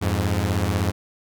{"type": "beating tone pair", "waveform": "sawtooth", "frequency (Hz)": [87.31, 103.31], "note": ["F2", "G#2"], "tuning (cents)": [0, -9], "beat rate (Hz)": 16, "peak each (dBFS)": -19, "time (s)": [0.01, 0.92], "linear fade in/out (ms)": 20, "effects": []}